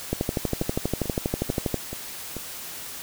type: two click trains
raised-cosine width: 2 ms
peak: -19 / -10 dBFS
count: 5 / 21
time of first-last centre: 0.62-2.367 / 0.13-1.743 s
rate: 2.29 / 12.4 Hz
effects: white hiss -37 dBFS RMS until 3.02 s